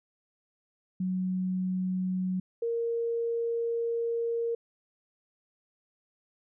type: tone pair in turn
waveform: sine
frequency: 185 / 464.9 Hz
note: F#3 / A#4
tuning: 0 / -5 cents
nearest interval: octave + major third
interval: 1595 cents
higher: second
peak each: -27 dBFS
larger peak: neither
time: 1-2.4 / 2.62-4.55 s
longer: second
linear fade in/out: 5 ms
effects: none